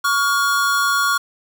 square tone pair together, 1126 / 1417 Hz, C#6 / F6, +27 / +25 cents, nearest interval major third, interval 398 cents, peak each -19 / -19 dBFS, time 0.04-1.18 s, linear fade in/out 10 ms, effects 7-bit

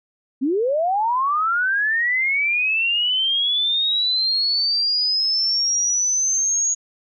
sine linear sweep, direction up, 244.4 to 6700 Hz, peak -17 dBFS, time 0.41-6.75 s, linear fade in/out 20 ms, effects none

